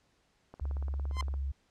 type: click train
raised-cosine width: 1 ms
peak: -33 dBFS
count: 15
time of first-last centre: 0.54-1.34 s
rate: 17.5 Hz
type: tone with pitch glide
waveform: sine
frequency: 69.3 to 68.5 Hz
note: C#2 to C#2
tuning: 0 to -20 cents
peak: -31 dBFS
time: 0.61-1.52 s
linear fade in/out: 10 ms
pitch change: -20 cents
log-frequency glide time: 1.19-1.38 s
type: tone with exponential growth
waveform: sawtooth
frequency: 1036 Hz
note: C6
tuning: 17 cents flat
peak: -26 dBFS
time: 1.1-1.21 s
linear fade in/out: 1 ms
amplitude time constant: 22 ms
effects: pink hiss -71 dBFS RMS until 1.7 s + low-pass 7000 Hz 12 dB/octave